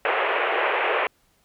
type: band-pass noise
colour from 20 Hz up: pink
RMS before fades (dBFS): -23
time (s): 0.05-1.07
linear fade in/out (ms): 2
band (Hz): 400 to 2800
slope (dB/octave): 48
effects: pink hiss -64 dBFS RMS until 1.44 s